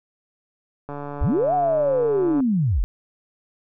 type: click train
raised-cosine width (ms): 1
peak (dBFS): -19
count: 219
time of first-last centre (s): 0.89-2.404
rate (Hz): 144
type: linear two-way sweep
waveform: sine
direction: up then down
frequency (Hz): 30.22 to 743 to 30.22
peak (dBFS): -17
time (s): 1.21-2.84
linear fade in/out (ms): 0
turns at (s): 1.54
effects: none